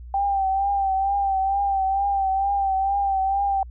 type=tone with vibrato; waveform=sine; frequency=784 Hz; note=G5; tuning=in tune; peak=-19 dBFS; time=0.14-3.63 s; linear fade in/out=2 ms; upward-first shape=triangle; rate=2.2 Hz; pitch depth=50 cents each way; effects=added 60 Hz sine -36 dBFS peak until 3.7 s